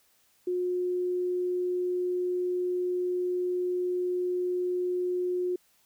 sine tone, 360 Hz, F#4, 47 cents flat, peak -26 dBFS, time 0.47-5.56 s, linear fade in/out 5 ms, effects white hiss -66 dBFS RMS until 5.85 s

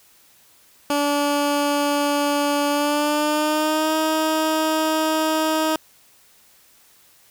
15% pulse tone with pitch glide, 288.6 to 314.7 Hz, D4 to D#4, -30 to +20 cents, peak -12 dBFS, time 0.9-5.76 s, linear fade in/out 2 ms, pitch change +150 cents, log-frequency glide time 2.69-3.95 s, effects white hiss -54 dBFS RMS until 7.3 s

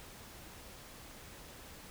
silence, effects pink hiss -52 dBFS RMS until 1.9 s

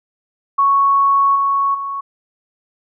sine tone with level steps, 1108.7 Hz, C#6, in tune, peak -10 / -13 / -21 dBFS, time 0.58-2.01 s, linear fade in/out 10 ms, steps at 1.35 / 1.74 s, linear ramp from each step 10 ms, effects none

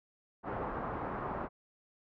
white low-pass noise, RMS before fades -38 dBFS, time 0.43-1.49 s, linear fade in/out 50 ms, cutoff 1200 Hz, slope 24 dB/octave, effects none

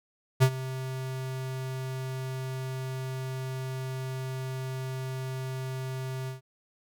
square tone with ADSR envelope, 130.81 Hz, C3, in tune, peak -16 dBFS, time 0.4-6.41 s, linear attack 26 ms, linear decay 70 ms, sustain -17 dB, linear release 130 ms, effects none

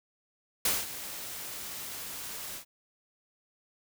white noise with ADSR envelope, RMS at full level -26 dBFS, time 0.65-2.65 s, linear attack 4 ms, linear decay 200 ms, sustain -14 dB, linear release 90 ms, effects none

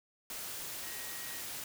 sine tone in noise, 1890 Hz, A#6, 23 cents sharp, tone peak -50 dBFS, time 0.83-1.41 s, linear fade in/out 2 ms, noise white, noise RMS -42 dBFS, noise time 0.3-1.64 s, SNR -11 dB, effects none

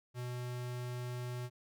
square tone, 123.47 Hz, B2, in tune, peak -39 dBFS, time 0.14-1.5 s, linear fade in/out 50 ms, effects none

